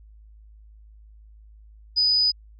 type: tone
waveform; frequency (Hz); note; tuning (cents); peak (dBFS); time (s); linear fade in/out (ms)
sine; 4978; D#8; 0; -17; 1.96-2.32; 20
effects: added 53 Hz sine -46 dBFS peak until 2.59 s